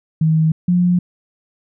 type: tone pair in turn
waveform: sine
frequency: 158.7 / 177.7 Hz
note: D#3 / F3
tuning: +35 / +30 cents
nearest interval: major second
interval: 195 cents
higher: second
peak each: -11 dBFS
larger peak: neither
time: 0.21-0.52 / 0.68-0.99 s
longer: neither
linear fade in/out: 5 ms
effects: none